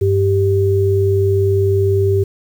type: tone pair together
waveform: sine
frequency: 98 / 392 Hz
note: G2 / G4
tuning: 0 / 0 cents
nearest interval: 2 octaves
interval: 2400 cents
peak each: -14 dBFS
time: 0.01-2.24 s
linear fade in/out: 10 ms
effects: 7-bit